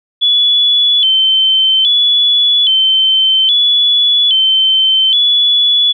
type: tone with vibrato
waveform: sine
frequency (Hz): 3250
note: G#7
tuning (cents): -38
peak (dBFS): -7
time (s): 0.21-5.93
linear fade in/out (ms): 20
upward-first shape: square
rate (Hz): 0.61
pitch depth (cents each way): 88
effects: none